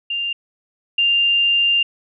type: tone pair in turn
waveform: sine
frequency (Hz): 2794 / 2794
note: F7 / F7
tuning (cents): 0 / 0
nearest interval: unison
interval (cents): 0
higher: neither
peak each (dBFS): -20 / -13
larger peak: second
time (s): 0.1-0.33 / 0.98-1.83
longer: second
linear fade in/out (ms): 5
effects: none